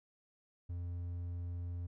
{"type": "tone", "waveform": "triangle", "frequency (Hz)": 87.31, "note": "F2", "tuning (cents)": 0, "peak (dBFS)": -36, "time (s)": [0.69, 1.87], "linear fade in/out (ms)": 10, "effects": []}